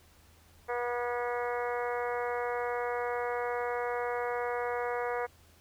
harmonic tone with a mistuned harmonic, 242.3 Hz, B3, 33 cents flat, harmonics 2 / 3 / 4 / 5 / 6 / 7 / 8 / 9, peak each -33 / -37 / -39 / -41 / -43 / -44 / -45 / -46 dBFS, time 0.68-5.27 s, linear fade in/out 20 ms, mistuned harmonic 7, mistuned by -16 cents, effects added 82 Hz sine -61 dBFS peak until 5.6 s + pink hiss -62 dBFS RMS until 5.6 s

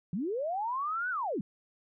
sine linear two-way sweep, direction up then down, 155.56 to 1527 to 155.56 Hz, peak -30 dBFS, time 0.13-1.41 s, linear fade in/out 2 ms, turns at 1.1 s, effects none

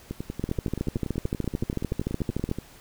two click trains, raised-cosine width 3 ms, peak -18 / -13 dBFS, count 27 / 29, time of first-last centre 0.11-2.586 / 0.44-2.514 s, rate 10.5 / 13.5 Hz, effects pink hiss -51 dBFS RMS until 2.8 s

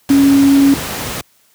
sine tone in noise, 277.2 Hz, C#4, in tune, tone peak -6 dBFS, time 0.1-0.74 s, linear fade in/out 2 ms, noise pink, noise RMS -22 dBFS, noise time 0.09-1.21 s, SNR +13 dB, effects white hiss -54 dBFS RMS until 1.54 s + high-pass 80 Hz 12 dB/octave

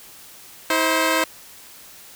10% pulse tone pair together, 321.3 / 523.3 Hz, E4 / C5, -44 / 0 cents, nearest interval minor sixth, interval 844 cents, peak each -12 dBFS, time 0.7-1.24 s, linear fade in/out 2 ms, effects white hiss -44 dBFS RMS until 2.15 s

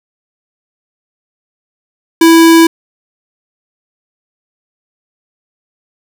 square tone, 329.6 Hz, E4, in tune, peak -3 dBFS, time 2.21-2.67 s, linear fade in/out 5 ms, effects none

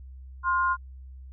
sine tone pair together, 1049 / 1423.1 Hz, C6 / F6, +4 / +32 cents, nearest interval perfect fourth, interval 528 cents, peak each -23 / -26 dBFS, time 0.43-0.77 s, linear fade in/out 50 ms, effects added 65 Hz sine -41 dBFS peak until 1.32 s

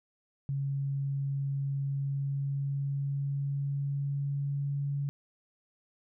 sine tone with pitch glide, 138.6 to 141.35 Hz, C#3 to C#3, 0 to +34 cents, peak -29 dBFS, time 0.49-5.09 s, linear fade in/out 0 ms, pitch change +34 cents, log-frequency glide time 1.83-4.93 s, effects none

